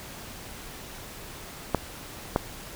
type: clicks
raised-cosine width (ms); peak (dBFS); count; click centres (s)
1; -7; 2; 1.747 / 2.361
effects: pink hiss -42 dBFS RMS until 2.75 s